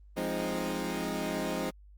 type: chord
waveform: 20% pulse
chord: F minor seventh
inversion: none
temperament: equal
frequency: 174.61 / 207.7 / 261.6 / 311.1 Hz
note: F3 / Ab3 / C4 / Eb4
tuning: 0 / 0 / 0 / 0 cents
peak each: -32 dBFS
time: 0.16-1.71 s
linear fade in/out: 20 ms
effects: added 50 Hz sine -51 dBFS peak until 1.97 s + Opus 32 kbps